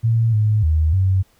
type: tone with pitch steps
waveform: sine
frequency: 114.2 / 107 / 78.4 / 94.7 Hz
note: A#2 / A2 / D#2 / F#2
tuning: -35 / -48 / +14 / +41 cents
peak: -13 dBFS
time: 0.03-1.23 s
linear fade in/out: 20 ms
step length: 300 ms
effects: pink hiss -58 dBFS RMS until 1.39 s